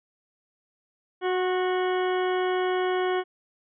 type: harmonic tone with a mistuned harmonic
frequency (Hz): 367.9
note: F#4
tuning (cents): -10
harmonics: 1 / 2 / 3 / 4 / 5 / 6 / 8 / 9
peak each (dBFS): -24 / -30 / -34 / -36 / -38 / -40 / -42 / -43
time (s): 1.21-3.24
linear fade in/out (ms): 50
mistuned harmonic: 3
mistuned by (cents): -21
effects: none